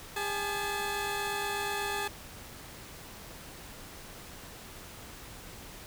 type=tone pair together; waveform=15% pulse; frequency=404.9 / 858 Hz; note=G#4 / A5; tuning=-44 / -44 cents; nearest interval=octave + minor second; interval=1300 cents; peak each=-28 dBFS; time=0.16-2.08 s; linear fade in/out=5 ms; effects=pink hiss -47 dBFS RMS until 5.86 s